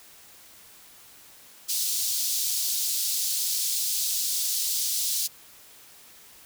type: high-pass noise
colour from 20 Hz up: pink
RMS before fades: -27 dBFS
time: 1.68-5.28 s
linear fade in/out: 20 ms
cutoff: 4200 Hz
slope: 24 dB/octave
effects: white hiss -51 dBFS RMS until 6.45 s